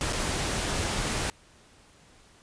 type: noise with dropouts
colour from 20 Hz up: pink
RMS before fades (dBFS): -29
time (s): 0.01-1.3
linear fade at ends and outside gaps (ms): 0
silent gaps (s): 0.125-0.131
effects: pink hiss -57 dBFS RMS until 2.42 s + resampled to 22050 Hz